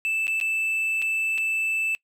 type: tone with dropouts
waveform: triangle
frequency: 2639 Hz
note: E7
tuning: 1 cent sharp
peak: -21 dBFS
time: 0.05-1.95 s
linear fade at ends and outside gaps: 0 ms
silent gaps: 0.269-0.279 / 0.401-0.412 / 1.018-1.023 / 1.378-1.382 s
effects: noise-tail reverb RT60 0.1 s tail -23 dB re dry